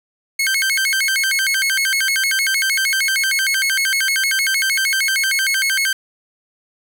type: tone with vibrato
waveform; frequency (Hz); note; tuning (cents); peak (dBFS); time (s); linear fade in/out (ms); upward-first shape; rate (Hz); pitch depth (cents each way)
sawtooth; 1846; A#6; -17; -12; 0.39-5.93; 5; square; 6.5; 290
effects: none